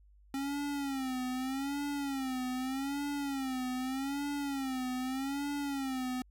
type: tone with vibrato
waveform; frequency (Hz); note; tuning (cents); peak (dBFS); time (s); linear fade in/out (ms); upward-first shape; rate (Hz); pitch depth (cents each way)
square; 269.6; C#4; -48; -34; 0.34-6.22; 2; sine; 0.82; 110
effects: added 50 Hz sine -58 dBFS peak until 6.3 s